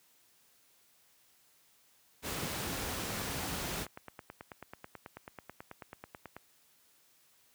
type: noise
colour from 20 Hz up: pink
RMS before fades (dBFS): -37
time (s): 2.22-3.87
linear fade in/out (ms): 50
type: click train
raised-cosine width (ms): 0.5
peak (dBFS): -29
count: 35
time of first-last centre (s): 2.67-6.366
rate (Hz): 9.2
effects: white hiss -67 dBFS RMS until 7.54 s + high-pass 60 Hz 12 dB/octave